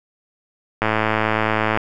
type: click train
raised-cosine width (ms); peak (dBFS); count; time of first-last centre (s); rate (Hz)
0.5; -3; 105; 0.82-1.774; 109
effects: none